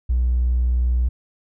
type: tone with tanh clipping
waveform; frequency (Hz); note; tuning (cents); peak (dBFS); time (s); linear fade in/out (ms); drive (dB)
triangle; 61.2; B1; -15; -15; 0.09-1.09; 10; 1
effects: none